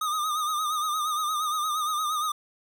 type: tone with vibrato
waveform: square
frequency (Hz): 1230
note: D#6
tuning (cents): -20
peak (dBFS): -26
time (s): 0.01-2.32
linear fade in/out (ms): 5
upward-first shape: sine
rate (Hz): 8.6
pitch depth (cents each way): 62
effects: none

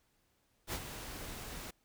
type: noise with ADSR envelope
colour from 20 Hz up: pink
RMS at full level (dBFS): -36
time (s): 0.67-1.71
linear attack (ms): 60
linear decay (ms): 57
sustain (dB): -9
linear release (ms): 9
effects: pink hiss -75 dBFS RMS until 1.84 s

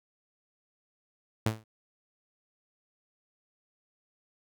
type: tone with exponential decay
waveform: sawtooth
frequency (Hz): 110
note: A2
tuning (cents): 0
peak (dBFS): -19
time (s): 1.46-1.64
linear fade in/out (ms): 5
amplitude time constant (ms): 38
effects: none

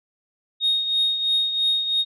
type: tone with tremolo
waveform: sine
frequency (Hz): 3723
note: A#7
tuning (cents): -3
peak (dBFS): -15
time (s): 0.6-2.05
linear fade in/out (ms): 50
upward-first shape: triangle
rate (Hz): 3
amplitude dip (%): 65
effects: tanh soft clip ceiling -13 dBFS

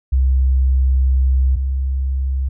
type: tone pair in turn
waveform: sine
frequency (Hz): 65.4 / 66.43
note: C2 / C2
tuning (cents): 0 / +27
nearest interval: unison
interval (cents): 27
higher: second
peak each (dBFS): -11 / -16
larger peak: first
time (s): 0.12-1.56 / 1.56-2.49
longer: first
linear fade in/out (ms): 10
effects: none

